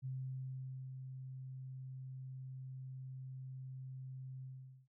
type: tone with ADSR envelope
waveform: sine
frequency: 130.81 Hz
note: C3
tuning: in tune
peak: -39 dBFS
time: 0.02-4.88 s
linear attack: 34 ms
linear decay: 860 ms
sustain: -6 dB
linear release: 450 ms
effects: none